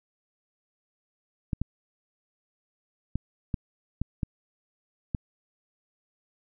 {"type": "clicks", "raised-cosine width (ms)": 5, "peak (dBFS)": -15, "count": 7, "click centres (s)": [1.532, 1.616, 3.156, 3.542, 4.016, 4.232, 5.148], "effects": []}